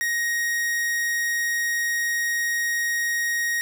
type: tone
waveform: 45% pulse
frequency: 1877 Hz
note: A#6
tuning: 11 cents sharp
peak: -22 dBFS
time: 0.01-3.61 s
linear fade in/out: 0 ms
effects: none